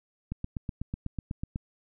click train, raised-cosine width 5 ms, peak -20 dBFS, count 11, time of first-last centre 0.32-1.559 s, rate 8.07 Hz, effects none

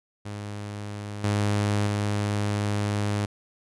sawtooth tone with level steps, 103.2 Hz, G#2, 10 cents flat, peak -29 / -18 / -20 dBFS, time 0.25-3.26 s, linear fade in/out 10 ms, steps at 1.24 / 1.87 s, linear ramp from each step 2 ms, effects resampled to 24000 Hz

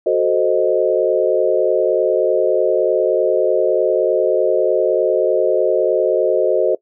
sine chord, F# diminished seventh, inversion none, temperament equal, 370 / 440 / 523.3 / 622.3 Hz, F#4 / A4 / C5 / Eb5, 0 / 0 / 0 / 0 cents, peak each -18 dBFS, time 0.06-6.75 s, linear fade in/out 5 ms, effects noise-tail reverb RT60 0.1 s tail -21 dB re dry

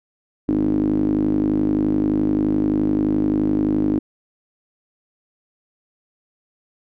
sawtooth tone with band-pass filter, 51.6 Hz, G#1, 10 cents flat, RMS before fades -19 dBFS, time 0.48-3.99 s, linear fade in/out 5 ms, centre 290 Hz, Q 9.4, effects none

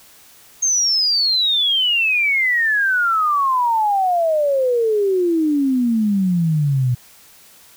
sine exponential sweep, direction down, 6470 to 120.5 Hz, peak -14 dBFS, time 0.62-6.95 s, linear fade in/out 10 ms, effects white hiss -47 dBFS RMS until 7.76 s

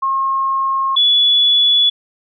sine tone pair in turn, 1077 / 3419 Hz, C6 / G#7, +50 / +50 cents, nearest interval octave + minor sixth, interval 2000 cents, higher second, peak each -14 / -9 dBFS, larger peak second, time 0.02-0.96 / 0.96-1.9 s, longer neither, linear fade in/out 10 ms, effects none

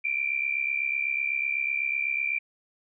sine tone pair together, 2328 / 2396 Hz, D7 / D7, -16 / +34 cents, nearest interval unison, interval 50 cents, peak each -28 dBFS, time 0.04-2.39 s, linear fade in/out 10 ms, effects none

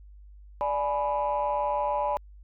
sine chord, G# diminished, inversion second, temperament equal with one note detuned, 587.3 / 841.2 / 987.8 Hz, D5 / G#5 / B5, 0 / +22 / 0 cents, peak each -28 dBFS, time 0.61-2.17 s, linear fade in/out 0 ms, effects tanh soft clip ceiling -18 dBFS + added 50 Hz sine -46 dBFS peak until 2.43 s

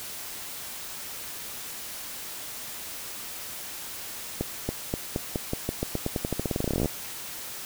accelerating click train, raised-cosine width 2 ms, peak -13 dBFS, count 29, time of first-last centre 4.41-6.858 s, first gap 280 ms, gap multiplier 0.89, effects white hiss -38 dBFS RMS until 7.65 s

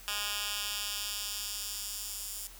10% pulse tone with high-pass filter sweep, 205.9 Hz, G#3, 15 cents flat, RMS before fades -37 dBFS, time 0.08-2.47 s, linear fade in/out 0 ms, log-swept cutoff 2200 to 7900 Hz, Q 0.93, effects added 40 Hz sine -52 dBFS peak until 2.59 s + white hiss -52 dBFS RMS until 2.59 s

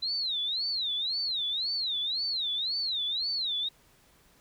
sine tone with vibrato, 3951 Hz, B7, in tune, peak -28 dBFS, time 0.02-3.69 s, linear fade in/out 10 ms, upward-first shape sine, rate 1.9 Hz, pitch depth 240 cents each way, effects pink hiss -62 dBFS RMS until 4.4 s

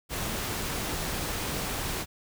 pink noise, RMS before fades -32 dBFS, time 0.09-2.06 s, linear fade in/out 50 ms, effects none

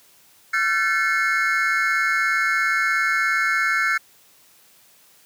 triangle tone cluster, 1362 / 1519 / 1748 / 2169 Hz, F6 / F#6 / A6 / C#7, -44 / +45 / -12 / -38 cents, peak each -22 dBFS, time 0.53-3.98 s, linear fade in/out 10 ms, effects white hiss -54 dBFS RMS until 5.25 s + high-pass 80 Hz 12 dB/octave

